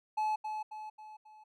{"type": "tone with echo", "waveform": "triangle", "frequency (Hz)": 859, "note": "A5", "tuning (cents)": -42, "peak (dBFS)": -27, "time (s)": [0.17, 0.36], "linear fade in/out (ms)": 10, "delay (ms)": 270, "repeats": 4, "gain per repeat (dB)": -6, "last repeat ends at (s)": 1.44, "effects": []}